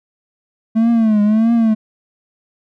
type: tone with vibrato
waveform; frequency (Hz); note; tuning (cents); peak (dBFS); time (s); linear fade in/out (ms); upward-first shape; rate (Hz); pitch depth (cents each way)
triangle; 220; A3; 0; -8; 0.75-1.75; 20; triangle; 1.6; 120
effects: none